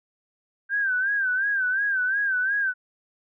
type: tone with vibrato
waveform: sine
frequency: 1568 Hz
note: G6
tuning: in tune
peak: -21 dBFS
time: 0.69-2.74 s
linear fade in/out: 50 ms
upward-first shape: sine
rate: 2.8 Hz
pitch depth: 100 cents each way
effects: none

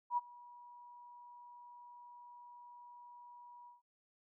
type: tone with ADSR envelope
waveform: sine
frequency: 967 Hz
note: B5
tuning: 37 cents flat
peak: -29 dBFS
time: 0.1-3.82 s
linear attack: 72 ms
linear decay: 27 ms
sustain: -24 dB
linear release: 150 ms
effects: none

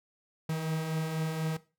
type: beating tone pair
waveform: 45% pulse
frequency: 155.56 / 159.66 Hz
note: D#3 / D#3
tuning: 0 / +45 cents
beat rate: 4.1 Hz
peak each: -39 / -31 dBFS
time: 0.49-1.57 s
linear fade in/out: 5 ms
effects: noise-tail reverb RT60 0.3 s tail -17 dB re dry

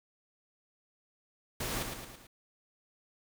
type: noise with echo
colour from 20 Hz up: pink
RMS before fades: -36 dBFS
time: 1.6-1.83 s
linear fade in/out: 5 ms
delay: 110 ms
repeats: 4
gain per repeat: -5 dB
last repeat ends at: 2.27 s
effects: none

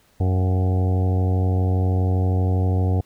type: harmonic tone with a mistuned harmonic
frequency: 92.5 Hz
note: F#2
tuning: in tune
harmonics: 1 / 2 / 3 / 4 / 5 / 6 / 7 / 8 / 9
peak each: -17 / -29 / -30 / -34 / -32 / -39 / -38 / -35 / -42 dBFS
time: 0.2-3.01 s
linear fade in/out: 5 ms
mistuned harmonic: 7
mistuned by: +51 cents
effects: pink hiss -59 dBFS RMS until 3.05 s

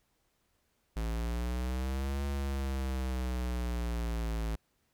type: exponential two-way sweep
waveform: square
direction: up then down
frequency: 54.6 to 70.5 to 54.6 Hz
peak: -32 dBFS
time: 0.96-4.56 s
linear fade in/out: 10 ms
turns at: 2.25 s
effects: pink hiss -75 dBFS RMS until 4.93 s

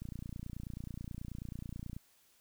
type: click train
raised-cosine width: 5 ms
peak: -30 dBFS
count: 58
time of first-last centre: 0.02-1.965 s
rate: 29.3 Hz
effects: white hiss -68 dBFS RMS until 2.4 s

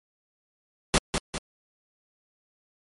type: noise with echo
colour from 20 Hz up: pink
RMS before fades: -19 dBFS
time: 0.94-0.98 s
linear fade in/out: 0 ms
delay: 200 ms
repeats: 2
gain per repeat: -6 dB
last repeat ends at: 1.38 s
effects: MP3 48 kbps

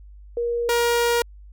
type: tone pair in turn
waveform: sine / sawtooth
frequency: 473.5 / 473.5 Hz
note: A#4 / A#4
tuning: +27 / +27 cents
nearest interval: unison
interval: 0 cents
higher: neither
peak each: -21 / -14 dBFS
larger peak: second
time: 0.37-0.69 / 0.69-1.22 s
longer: second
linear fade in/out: 2 ms
effects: added 50 Hz sine -41 dBFS peak until 1.52 s

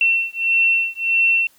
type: beating tone pair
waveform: sine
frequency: 2704 / 2705.6 Hz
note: E7 / E7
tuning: +43 / +44 cents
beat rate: 1.6 Hz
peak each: -18 dBFS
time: 0.01-1.47 s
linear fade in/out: 2 ms
effects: white hiss -55 dBFS RMS until 1.58 s

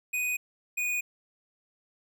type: tone pair in turn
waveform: square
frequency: 2489 / 2469 Hz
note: D#7 / D#7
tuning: 0 / -14 cents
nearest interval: unison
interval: 14 cents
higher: first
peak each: -28 dBFS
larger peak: neither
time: 0.13-0.37 / 0.77-1.01 s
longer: neither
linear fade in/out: 10 ms
effects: none

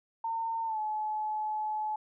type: tone with pitch glide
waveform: sine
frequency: 908 to 857 Hz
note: A#5 to A5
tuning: -46 to -46 cents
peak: -30 dBFS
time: 0.24-1.96 s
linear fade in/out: 5 ms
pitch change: -100 cents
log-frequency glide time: 0.65-0.79 s
effects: none

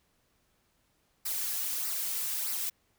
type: noise with flanger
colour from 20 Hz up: blue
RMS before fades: -33 dBFS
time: 1.25-2.7 s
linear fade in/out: 10 ms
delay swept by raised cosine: 0.29 to 3.29 ms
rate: 1.6 Hz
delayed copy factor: -0.6
effects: pink hiss -72 dBFS RMS until 2.98 s

